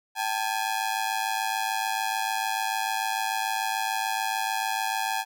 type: ring-modulated tone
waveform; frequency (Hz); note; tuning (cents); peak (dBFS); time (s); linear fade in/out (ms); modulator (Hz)
sawtooth; 830.6; G#5; 0; -19; 0.15-5.25; 50; 53.4
effects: none